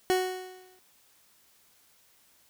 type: tone with exponential decay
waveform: 30% pulse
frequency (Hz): 370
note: F#4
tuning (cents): 0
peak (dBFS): -18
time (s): 0.1-0.79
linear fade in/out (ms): 0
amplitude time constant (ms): 150
effects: white hiss -63 dBFS RMS until 2.49 s